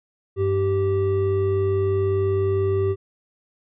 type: tone pair together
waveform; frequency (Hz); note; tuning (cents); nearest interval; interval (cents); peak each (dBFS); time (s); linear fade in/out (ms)
triangle; 97.56 / 388.9; G2 / G4; -8 / -14; 2 octaves; 2394; -21 / -18; 0.36-2.96; 50
effects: resampled to 8000 Hz